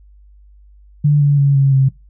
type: tone with pitch steps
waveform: sine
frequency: 146.83 / 143.56 / 140.36 / 137.23 / 134.18 Hz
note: D3 / D3 / C#3 / C#3 / C3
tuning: 0 / -39 / +22 / -17 / +44 cents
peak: -8 dBFS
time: 1.04-1.89 s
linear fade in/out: 10 ms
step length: 170 ms
effects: noise-tail reverb RT60 0.2 s tail -20 dB re dry + added 50 Hz sine -42 dBFS peak until 2.09 s